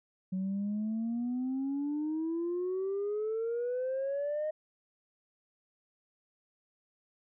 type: exponential sweep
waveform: sine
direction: up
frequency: 185 to 622.3 Hz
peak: -29 dBFS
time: 0.32-4.51 s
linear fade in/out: 10 ms
effects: tanh soft clip ceiling -28 dBFS